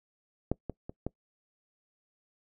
clicks, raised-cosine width 2 ms, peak -14 / -21 / -26 / -19 dBFS, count 4, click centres 0.516 / 0.697 / 0.895 / 1.066 s, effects noise-tail reverb RT60 0.1 s tail -23 dB re dry

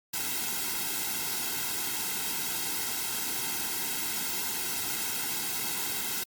white noise with comb filter, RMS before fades -32 dBFS, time 0.13-6.24 s, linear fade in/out 10 ms, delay 1.7 ms, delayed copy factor -0.9, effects Opus 48 kbps

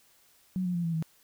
sine tone with pitch steps, 185 / 178.6 / 172.41 / 166.44 / 160.68 Hz, F#3 / F3 / F3 / E3 / E3, 0 / +39 / -22 / +17 / -44 cents, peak -27 dBFS, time 0.56-1.025 s, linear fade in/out 0 ms, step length 93 ms, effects white hiss -63 dBFS RMS until 1.23 s

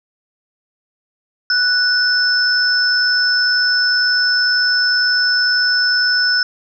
sine tone pair together, 1480 / 5269 Hz, F#6 / E8, 0 / -2 cents, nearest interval octave + minor seventh, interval 2198 cents, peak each -15 dBFS, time 1.5-6.43 s, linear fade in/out 2 ms, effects none

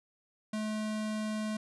square tone, 215 Hz, A3, 40 cents flat, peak -33 dBFS, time 0.53-1.57 s, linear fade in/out 5 ms, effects resampled to 24000 Hz

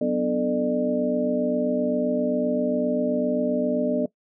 sine tone cluster, 185.9 / 248.2 / 295.8 / 439 / 601 Hz, F#3 / B3 / D4 / A4 / D5, +8 / +9 / +13 / -4 / +40 cents, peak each -33 / -24 / -31 / -28 / -25 dBFS, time 0.01-4.06 s, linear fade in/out 5 ms, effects noise-tail reverb RT60 0.1 s tail -19 dB re dry

